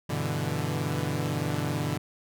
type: chord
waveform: sawtooth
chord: E minor seventh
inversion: first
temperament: equal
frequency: 98 / 123.47 / 146.83 / 164.81 Hz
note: G2 / B2 / D3 / E3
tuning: 0 / 0 / 0 / 0 cents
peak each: -31 / -29 / -27 / -30 dBFS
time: 0.09-1.98 s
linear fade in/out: 10 ms
effects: none